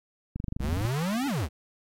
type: click train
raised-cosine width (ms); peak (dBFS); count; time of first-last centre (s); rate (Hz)
5; -20; 13; 0.36-0.852; 24.4
type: exponential two-way sweep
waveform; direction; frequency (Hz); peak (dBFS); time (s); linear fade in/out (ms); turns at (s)
square; up then down; 61.74 to 293.7 to 61.74; -27; 0.59-1.49; 50; 1.27
effects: AAC 48 kbps